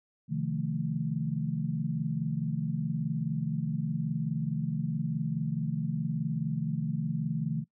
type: chord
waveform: sine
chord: F dominant seventh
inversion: second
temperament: equal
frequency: 130.81 / 155.56 / 174.61 / 220 Hz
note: C3 / Eb3 / F3 / A3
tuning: 0 / 0 / 0 / 0 cents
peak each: -36 / -31 / -36 / -35 dBFS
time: 0.28-7.65 s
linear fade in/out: 50 ms
effects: noise-tail reverb RT60 0.1 s tail -22 dB re dry